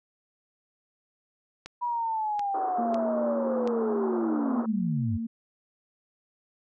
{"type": "clicks", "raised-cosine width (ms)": 0.2, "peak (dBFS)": -22, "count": 4, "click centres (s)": [1.66, 2.394, 2.944, 3.675]}
{"type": "linear sweep", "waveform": "sine", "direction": "down", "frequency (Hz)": [976, 87.31], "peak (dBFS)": -26, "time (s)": [1.81, 5.18], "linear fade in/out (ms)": 20}
{"type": "band-pass noise", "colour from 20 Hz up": "pink", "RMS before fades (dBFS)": -36, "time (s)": [2.54, 4.66], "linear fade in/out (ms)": 5, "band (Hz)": [310, 1300], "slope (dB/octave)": 48}
{"type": "tone with pitch glide", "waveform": "sine", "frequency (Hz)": [233.1, 228.3], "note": ["A#3", "A#3"], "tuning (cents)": [0, -36], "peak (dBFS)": -29, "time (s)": [2.78, 5.27], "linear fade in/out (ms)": 10, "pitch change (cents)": -36, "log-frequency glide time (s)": [3.48, 3.75]}
{"effects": []}